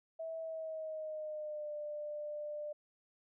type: tone with pitch glide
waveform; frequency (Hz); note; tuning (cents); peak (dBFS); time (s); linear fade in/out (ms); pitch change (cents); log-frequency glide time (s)
sine; 650 to 596.1; E5 to D5; -24 to +26; -39; 0.19-2.73; 10; -150; 0.39-1.72
effects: none